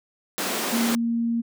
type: high-pass noise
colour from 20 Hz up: pink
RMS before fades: -27 dBFS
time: 0.38-0.95 s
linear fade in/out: 0 ms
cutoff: 190 Hz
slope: 48 dB/octave
type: tone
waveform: sine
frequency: 232.5 Hz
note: A#3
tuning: 4 cents flat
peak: -21 dBFS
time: 0.72-1.42 s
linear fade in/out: 20 ms
effects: none